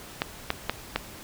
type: clicks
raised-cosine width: 0.3 ms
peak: -8 dBFS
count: 4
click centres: 0.219 / 0.504 / 0.696 / 0.96 s
effects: pink hiss -44 dBFS RMS until 1.23 s